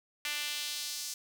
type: tone with high-pass filter sweep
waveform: sawtooth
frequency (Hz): 295.1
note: D4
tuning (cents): +8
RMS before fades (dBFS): -37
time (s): 0.25-1.14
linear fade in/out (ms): 2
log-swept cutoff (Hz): 2300 to 5800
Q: 1.5
effects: none